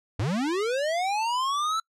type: linear sweep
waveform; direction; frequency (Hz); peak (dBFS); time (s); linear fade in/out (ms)
square; up; 85.7 to 1337; -25; 0.19-1.8; 5
effects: noise-tail reverb RT60 0.1 s tail -26 dB re dry + low-pass 7000 Hz 12 dB/octave